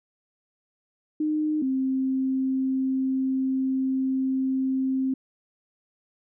sine tone pair in turn, 306.1 / 263.7 Hz, D#4 / C4, -28 / +14 cents, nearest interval minor third, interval 258 cents, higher first, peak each -22 dBFS, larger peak neither, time 1.2-1.62 / 1.62-5.14 s, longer second, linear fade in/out 5 ms, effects none

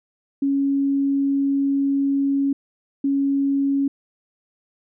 sine tone pair in turn, 277.1 / 277.1 Hz, C#4 / C#4, -1 / -1 cents, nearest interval unison, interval 0 cents, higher neither, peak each -17 dBFS, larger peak neither, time 0.42-2.53 / 3.04-3.88 s, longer first, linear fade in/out 5 ms, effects none

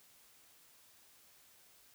silence, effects white hiss -64 dBFS RMS until 1.94 s

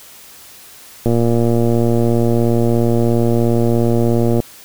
click train, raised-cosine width 2 ms, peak -3 dBFS, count 392, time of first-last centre 1.06-4.402 s, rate 117 Hz, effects white hiss -40 dBFS RMS until 4.64 s

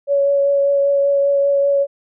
sine tone with vibrato, 561 Hz, C#5, 21 cents sharp, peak -12 dBFS, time 0.07-1.87 s, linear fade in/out 50 ms, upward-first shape triangle, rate 5.1 Hz, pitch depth 13 cents each way, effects none

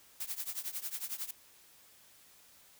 blue noise with tremolo, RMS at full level -36 dBFS, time 0.2-1.31 s, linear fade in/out 5 ms, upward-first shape triangle, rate 11 Hz, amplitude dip 95%, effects white hiss -61 dBFS RMS until 2.79 s

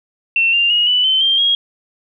sine tone with pitch steps, 2700 / 2789 / 2880 / 2975 / 3073 / 3174 / 3278 Hz, E7 / F7 / F#7 / F#7 / G7 / G7 / G#7, +41 / -3 / -47 / +9 / -35 / +21 / -23 cents, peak -11 dBFS, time 0.36-1.55 s, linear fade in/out 2 ms, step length 170 ms, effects none

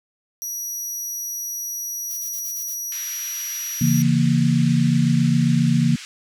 sawtooth tone, 5800 Hz, F#8, 35 cents flat, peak -24 dBFS, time 0.42-4.02 s, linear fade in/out 0 ms
violet noise bursts, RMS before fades -36 dBFS, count 6, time 2.09-2.756 s, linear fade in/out 20 ms, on 91 ms, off 24 ms
pink band-pass noise, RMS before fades -38 dBFS, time 2.92-6.05 s, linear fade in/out 0 ms, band 1700 to 7800 Hz, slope 24 dB/octave
sine chord, A# diminished, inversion first, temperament equal with one note detuned, 138.59 / 166.34 / 233.1 Hz, C#3 / E3 / A#3, 0 / +16 / 0 cents, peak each -19 dBFS, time 3.81-5.96 s, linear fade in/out 5 ms
effects none

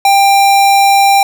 square tone, 792 Hz, G5, 18 cents sharp, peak -6 dBFS, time 0.05-1.23 s, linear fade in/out 2 ms, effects none

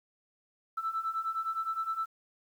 sine beating tone pair, 1317 / 1326.7 Hz, E6 / E6, -2 / +11 cents, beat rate 9.7 Hz, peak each -35 / -32 dBFS, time 0.77-2.06 s, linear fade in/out 10 ms, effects tanh soft clip ceiling -24 dBFS + 10-bit

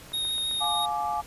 click train, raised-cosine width 0.5 ms, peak -29 dBFS, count 5, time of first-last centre 0.12-0.643 s, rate 7.65 Hz
square tone with vibrato, 3729 Hz, A#7, in tune, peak -27 dBFS, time 0.13-0.86 s, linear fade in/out 10 ms, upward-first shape sine, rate 6.2 Hz, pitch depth 9 cents each way
sine chord, D diminished, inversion first, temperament just, 704.8 / 845.8 / 1174.7 Hz, F5 / Ab5 / D6, +16 / +31 / 0 cents, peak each -32 / -28 / -32 dBFS, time 0.6-1.22 s, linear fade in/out 20 ms
effects pink hiss -47 dBFS RMS until 1.26 s + resampled to 32000 Hz

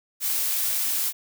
blue noise, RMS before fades -25 dBFS, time 0.2-1.13 s, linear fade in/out 50 ms, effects none

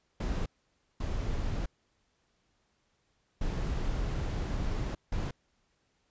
brown noise bursts at uneven times, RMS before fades -32 dBFS, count 4, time 0.2-0.46 / 1-1.66 / 3.41-4.95 / 5.12-5.31 s, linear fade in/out 5 ms, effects pink hiss -74 dBFS RMS until 6.1 s + resampled to 16000 Hz

